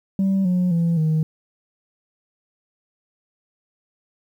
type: tone with pitch steps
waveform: sine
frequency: 193.4 / 180.45 / 168.36 / 157.09 Hz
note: G3 / F#3 / E3 / D#3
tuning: -23 / -43 / +37 / +17 cents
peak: -14 dBFS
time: 0.19-1.23 s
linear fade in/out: 2 ms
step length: 260 ms
effects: tanh soft clip ceiling -15 dBFS + 9-bit